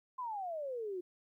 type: exponential sweep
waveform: sine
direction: down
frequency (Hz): 1046.5 to 349.2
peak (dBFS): -37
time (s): 0.18-1.01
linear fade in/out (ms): 10
effects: 13-bit